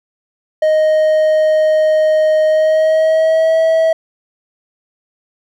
triangle tone with pitch glide, 622.3 to 647.2 Hz, D#5 to E5, 0 to -32 cents, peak -7 dBFS, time 0.62-3.93 s, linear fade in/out 5 ms, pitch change +68 cents, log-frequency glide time 2.46-3.59 s, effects none

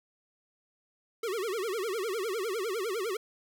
square tone with vibrato, 415.3 Hz, G#4, in tune, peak -31 dBFS, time 1.23-3.17 s, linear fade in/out 5 ms, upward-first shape sine, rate 9.9 Hz, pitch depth 230 cents each way, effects none

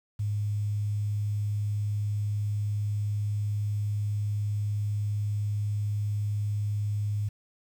sine tone with quantisation, 103.83 Hz, G#2, in tune, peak -26 dBFS, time 0.19-7.29 s, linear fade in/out 10 ms, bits 9, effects none

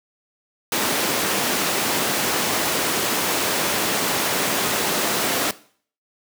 pink high-pass noise, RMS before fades -22 dBFS, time 0.72-5.51 s, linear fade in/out 2 ms, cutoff 260 Hz, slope 12 dB/octave, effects noise-tail reverb RT60 0.5 s tail -18 dB re dry

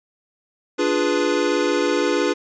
square chord, D diminished seventh, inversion none, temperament equal, 293.7 / 349.2 / 415.3 / 493.9 Hz, D4 / F4 / Ab4 / Cb5, 0 / 0 / 0 / 0 cents, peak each -24 dBFS, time 0.78-2.34 s, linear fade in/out 20 ms, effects resampled to 16000 Hz

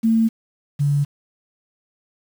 sine tone pair in turn, 224.9 / 143.51 Hz, A3 / D3, +38 / -40 cents, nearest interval minor sixth, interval 778 cents, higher first, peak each -13 / -15 dBFS, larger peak first, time 0.03-0.29 / 0.79-1.05 s, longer neither, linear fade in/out 20 ms, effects 7-bit

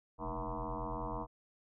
sine tone with frequency modulation, 478.2 Hz, A#4, 44 cents sharp, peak -36 dBFS, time 0.18-1.27 s, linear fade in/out 50 ms, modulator 86.1 Hz, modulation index 7.1, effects none

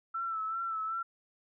sine tone with vibrato, 1328 Hz, E6, 12 cents sharp, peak -32 dBFS, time 0.14-1.03 s, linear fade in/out 10 ms, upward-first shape sine, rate 2.6 Hz, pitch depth 43 cents each way, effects none

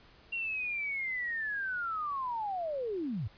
sine linear sweep, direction down, 2769 to 86.2 Hz, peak -32 dBFS, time 0.32-3.28 s, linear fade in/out 10 ms, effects pink hiss -59 dBFS RMS until 3.37 s + resampled to 11025 Hz

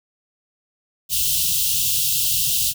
white band-stop noise, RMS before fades -20 dBFS, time 1.09-2.74 s, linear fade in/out 50 ms, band 170 to 2700 Hz, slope 96 dB/octave, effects none

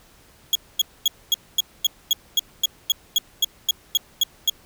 35% pulse tone bursts, 3322 Hz, G#7, in tune, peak -13 dBFS, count 16, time 0.53-4.498 s, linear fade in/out 2 ms, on 23 ms, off 240 ms, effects pink hiss -53 dBFS RMS until 4.65 s

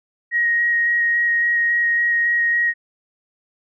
sine tone with vibrato, 1884 Hz, A#6, 18 cents sharp, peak -15 dBFS, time 0.31-2.74 s, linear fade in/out 50 ms, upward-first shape square, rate 3.6 Hz, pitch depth 8 cents each way, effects none

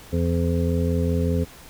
harmonic tone, 85.2 Hz, F2, 42 cents flat, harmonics 1 / 2 / 3 / 5 / 6, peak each -22 / -25 / -27 / -29 / -30 dBFS, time 0.12-1.45 s, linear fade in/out 20 ms, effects pink hiss -45 dBFS RMS until 1.69 s

